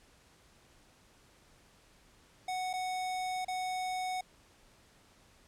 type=tone with dropouts; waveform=square; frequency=740 Hz; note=F#5; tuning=in tune; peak=-34 dBFS; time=2.48-4.21 s; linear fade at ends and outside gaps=5 ms; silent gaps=2.731-2.736 / 3.448-3.481 s; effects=pink hiss -63 dBFS RMS until 5.47 s + low-pass 10000 Hz 12 dB/octave